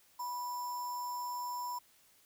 sine tone with sample-and-hold, 982 Hz, B5, 10 cents flat, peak -36 dBFS, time 0.19-1.79 s, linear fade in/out 10 ms, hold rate 6300 Hz, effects white hiss -66 dBFS RMS until 2.25 s

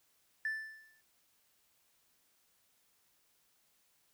triangle tone with exponential decay, 1760 Hz, A6, in tune, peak -28 dBFS, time 0.45-1.01 s, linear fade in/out 2 ms, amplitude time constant 120 ms, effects tanh soft clip ceiling -29 dBFS + white hiss -73 dBFS RMS until 4.13 s

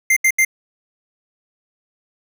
square tone bursts, 2093 Hz, C7, in tune, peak -12 dBFS, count 3, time 0.1-0.449 s, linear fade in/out 5 ms, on 65 ms, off 77 ms, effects none

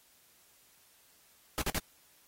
pink noise bursts, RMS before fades -32 dBFS, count 3, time 1.58-1.783 s, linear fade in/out 0 ms, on 37 ms, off 46 ms, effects white hiss -64 dBFS RMS until 2.27 s + AAC 48 kbps

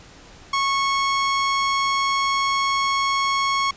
sawtooth tone, 1100 Hz, C#6, 14 cents flat, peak -15 dBFS, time 0.53-3.71 s, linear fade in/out 5 ms, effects pink hiss -46 dBFS RMS until 3.76 s + resampled to 16000 Hz

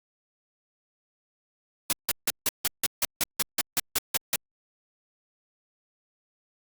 white noise bursts, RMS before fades -24 dBFS, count 14, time 1.9-4.358 s, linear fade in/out 0 ms, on 27 ms, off 160 ms, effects Opus 48 kbps

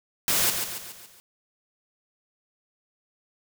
white noise with echo, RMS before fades -23 dBFS, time 0.28-0.5 s, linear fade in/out 0 ms, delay 140 ms, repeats 5, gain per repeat -6 dB, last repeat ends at 1.2 s, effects none

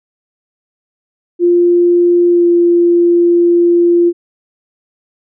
sine tone with pitch glide, 349.2 to 345.6 Hz, F4 to F4, 0 to -18 cents, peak -6 dBFS, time 1.39-4.13 s, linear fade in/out 50 ms, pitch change -18 cents, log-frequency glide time 2.29-2.46 s, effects none

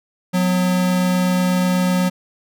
square tone pair together, 181.89 / 250 Hz, F#3 / B3, -29 / +21 cents, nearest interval tritone, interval 550 cents, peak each -16 / -27 dBFS, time 0.33-2.1 s, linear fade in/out 20 ms, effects none

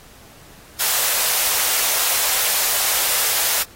white high-pass noise, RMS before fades -19 dBFS, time 0.79-3.64 s, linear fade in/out 20 ms, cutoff 480 Hz, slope 24 dB/octave, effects pink hiss -46 dBFS RMS until 3.75 s + AAC 48 kbps

